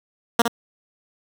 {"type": "tone with echo", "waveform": "10% pulse", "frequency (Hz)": 233.8, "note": "A#3", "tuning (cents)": 5, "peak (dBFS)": -4, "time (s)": [0.39, 0.42], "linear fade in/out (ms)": 5, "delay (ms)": 61, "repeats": 1, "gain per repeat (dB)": -7, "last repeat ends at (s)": 0.481, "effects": []}